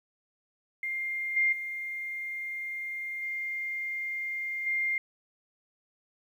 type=tone with level steps; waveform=sine; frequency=2110 Hz; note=C7; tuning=14 cents sharp; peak=-30 / -22 / -33 / -31 / -26 dBFS; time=0.83-4.98 s; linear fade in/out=2 ms; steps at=1.36 / 1.52 / 3.22 / 4.66 s; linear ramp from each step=10 ms; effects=10-bit